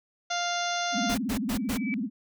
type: harmonic tone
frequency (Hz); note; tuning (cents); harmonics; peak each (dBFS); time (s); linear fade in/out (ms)
699; F5; +1; 1 / 2 / 3 / 4 / 5 / 6 / 7 / 8 / 9; -30 / -33 / -38 / -40 / -36 / -40 / -42 / -40 / -38; 0.3-1.15; 10
type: tone with vibrato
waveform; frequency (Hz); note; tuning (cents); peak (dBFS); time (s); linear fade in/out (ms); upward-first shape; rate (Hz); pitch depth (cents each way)
sine; 233.1; A#3; 0; -27; 0.92-2.1; 50; sine; 18; 280
type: noise bursts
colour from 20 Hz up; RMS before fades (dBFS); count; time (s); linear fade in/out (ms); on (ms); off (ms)
pink; -33; 4; 1.09-1.776; 10; 89; 110
type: tone with exponential growth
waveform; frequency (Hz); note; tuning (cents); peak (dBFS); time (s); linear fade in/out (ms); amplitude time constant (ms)
sine; 2300; D7; -37; -29; 1.5-1.94; 0; 95
effects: none